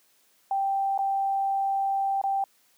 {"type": "tone with dropouts", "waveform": "sine", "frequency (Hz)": 784, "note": "G5", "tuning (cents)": 0, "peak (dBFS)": -23, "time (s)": [0.51, 2.44], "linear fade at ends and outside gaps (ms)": 2, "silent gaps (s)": [[0.978, 0.989], [2.215, 2.238]], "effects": ["white hiss -64 dBFS RMS until 2.77 s", "high-pass 150 Hz 12 dB/octave"]}